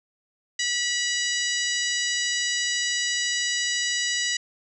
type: harmonic tone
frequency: 974 Hz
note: B5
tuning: 24 cents flat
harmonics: 2 / 3 / 4 / 5 / 6 / 7 / 8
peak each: -28 / -30 / -31 / -32 / -33 / -33 / -34 dBFS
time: 0.59-4.37 s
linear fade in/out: 5 ms
effects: none